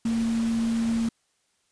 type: tone in noise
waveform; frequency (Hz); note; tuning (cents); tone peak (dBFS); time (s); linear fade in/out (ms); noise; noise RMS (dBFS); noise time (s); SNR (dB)
sine; 228.7; A#3; -33; -22; 0.05-1.09; 5; pink; -39; 0.05-1.09; +14
effects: white hiss -70 dBFS RMS until 1.71 s + resampled to 22050 Hz